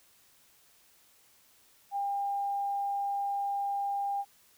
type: tone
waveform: sine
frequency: 801 Hz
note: G5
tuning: 37 cents sharp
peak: -29 dBFS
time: 1.91-4.25 s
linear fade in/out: 50 ms
effects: white hiss -63 dBFS RMS until 4.57 s